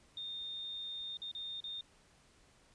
sine tone with dropouts, 3649 Hz, A#7, 38 cents flat, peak -40 dBFS, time 0.17-1.81 s, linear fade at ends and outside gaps 2 ms, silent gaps 1.171-1.218 / 1.315-1.35 / 1.604-1.64 s, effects pink hiss -66 dBFS RMS until 2.74 s + resampled to 22050 Hz

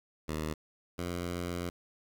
10% pulse tone pair in turn, 77.78 / 87.63 Hz, D#2 / F2, 0 / +6 cents, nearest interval major second, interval 206 cents, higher second, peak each -25 / -26 dBFS, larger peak first, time 0.28-0.54 / 0.98-1.7 s, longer second, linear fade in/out 10 ms, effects 10-bit

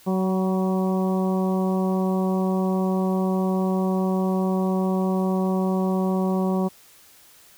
harmonic tone with a mistuned harmonic, 187.7 Hz, F#3, 25 cents sharp, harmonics 1 / 2 / 3 / 4 / 5 / 6, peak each -21 / -27 / -31 / -33 / -35 / -37 dBFS, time 0.06-6.69 s, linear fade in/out 20 ms, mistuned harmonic 5, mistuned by +32 cents, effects white hiss -52 dBFS RMS until 7.57 s

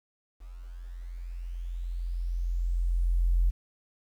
sine tone with level ramp, 43.33 Hz, F1, 13 cents flat, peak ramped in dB -41 to -19 dBFS, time 0.4-3.51 s, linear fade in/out 20 ms, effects tanh soft clip ceiling -15 dBFS + 10-bit

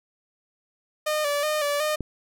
sawtooth tone with vibrato, 594 Hz, D5, 20 cents sharp, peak -19 dBFS, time 1.06-1.96 s, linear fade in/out 10 ms, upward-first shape square, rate 2.7 Hz, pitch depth 47 cents each way
click, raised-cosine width 3 ms, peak -16 dBFS, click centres 2.007 s
effects none

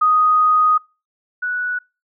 sine tone pair in turn, 1246 / 1474.5 Hz, D#6 / F#6, +2 / -6 cents, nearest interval minor third, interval 292 cents, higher second, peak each -11 / -19 dBFS, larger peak first, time 0.01-0.78 / 1.42-1.79 s, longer first, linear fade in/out 10 ms, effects noise-tail reverb RT60 0.3 s tail -26 dB re dry

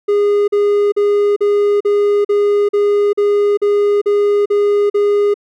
triangle tone bursts, 409.9 Hz, G#4, 23 cents flat, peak -8 dBFS, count 12, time 0.08-5.342 s, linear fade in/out 10 ms, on 400 ms, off 42 ms, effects none

